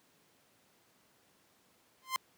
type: tone with exponential growth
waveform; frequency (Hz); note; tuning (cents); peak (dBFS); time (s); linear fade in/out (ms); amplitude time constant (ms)
sawtooth; 1043; C6; -6; -23; 2.02-2.16; 0; 29
effects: pink hiss -68 dBFS RMS until 2.37 s + high-pass 150 Hz 12 dB/octave